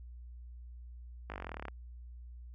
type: slowing click train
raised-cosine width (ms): 0.5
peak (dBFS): -26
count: 17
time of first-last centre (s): 1.3-1.683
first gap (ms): 19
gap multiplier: 1.03
effects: added 60 Hz sine -46 dBFS peak until 2.54 s